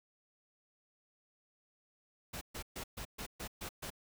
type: noise bursts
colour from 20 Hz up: pink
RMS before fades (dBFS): -43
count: 8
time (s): 2.33-3.904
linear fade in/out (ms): 10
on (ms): 83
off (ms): 130
effects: none